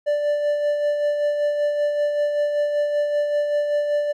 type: tone with tremolo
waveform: triangle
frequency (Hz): 587.3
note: D5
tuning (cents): 0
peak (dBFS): -15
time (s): 0.06-4.13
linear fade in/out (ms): 20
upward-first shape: sine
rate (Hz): 5.2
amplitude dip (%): 40
effects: none